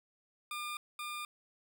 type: tone pair in turn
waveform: 20% pulse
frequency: 1205 / 1205 Hz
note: D6 / D6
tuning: +44 / +44 cents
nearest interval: unison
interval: 0 cents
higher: neither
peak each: -33 / -34 dBFS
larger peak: first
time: 0.51-0.77 / 0.99-1.25 s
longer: neither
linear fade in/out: 2 ms
effects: none